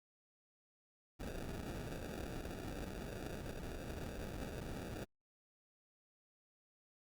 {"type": "noise with sample-and-hold", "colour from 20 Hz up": "pink", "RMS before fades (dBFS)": -45, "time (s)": [1.19, 5.05], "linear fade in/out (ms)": 20, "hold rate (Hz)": 1050, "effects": ["Opus 48 kbps"]}